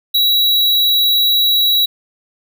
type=tone; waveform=square; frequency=3893 Hz; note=B7; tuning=26 cents flat; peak=-11 dBFS; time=0.14-1.86 s; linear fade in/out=10 ms; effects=none